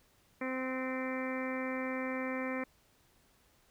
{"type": "harmonic tone with a mistuned harmonic", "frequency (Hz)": 259.5, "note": "C4", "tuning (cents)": -14, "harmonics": [1, 2, 3, 4, 5, 6, 7, 8, 9], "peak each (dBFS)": [-37, -39, -49, -45, -47, -51, -44, -45, -46], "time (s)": [0.41, 2.64], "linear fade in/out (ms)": 5, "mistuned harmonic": 6, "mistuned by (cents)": -22, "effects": ["pink hiss -68 dBFS RMS until 3.7 s"]}